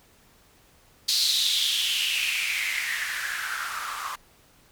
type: noise with band-pass filter sweep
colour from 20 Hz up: blue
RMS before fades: -27 dBFS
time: 1.08-4.16 s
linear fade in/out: 10 ms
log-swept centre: 4400 to 1100 Hz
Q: 5.8
effects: pink hiss -58 dBFS RMS until 4.71 s